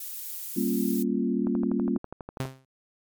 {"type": "noise", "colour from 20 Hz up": "violet", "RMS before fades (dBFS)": -36, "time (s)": [0, 1.03], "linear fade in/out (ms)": 5}
{"type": "chord", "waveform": "sine", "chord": "G half-diminished seventh", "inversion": "none", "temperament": "equal with one note detuned", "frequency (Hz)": [196, 233.1, 273.7, 349.2], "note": ["G3", "Bb3", "Db4", "F4"], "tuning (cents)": [0, 0, -22, 0], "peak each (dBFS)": [-29, -27, -29, -31], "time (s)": [0.56, 1.98], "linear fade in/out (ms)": 10}
{"type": "click train", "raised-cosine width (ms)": 1, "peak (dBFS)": -23, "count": 13, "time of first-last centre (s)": [1.47, 2.454], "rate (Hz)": 12.2}
{"type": "tone with exponential decay", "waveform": "sawtooth", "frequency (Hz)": 132, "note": "C3", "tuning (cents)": 16, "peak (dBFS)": -21, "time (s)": [2.4, 2.65], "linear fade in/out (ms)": 0, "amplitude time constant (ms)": 54}
{"effects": ["MP3 96 kbps"]}